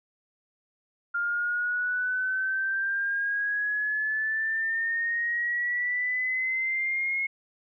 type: exponential sweep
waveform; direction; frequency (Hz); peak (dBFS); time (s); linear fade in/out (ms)
sine; up; 1400 to 2169; -25; 1.14-7.27; 10
effects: none